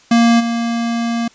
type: tone with level steps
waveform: square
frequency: 233.1 Hz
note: A#3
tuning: in tune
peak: -9 / -17 dBFS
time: 0.11-1.28 s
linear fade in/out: 5 ms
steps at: 0.39 s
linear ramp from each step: 20 ms
effects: white hiss -48 dBFS RMS until 1.34 s + resampled to 16000 Hz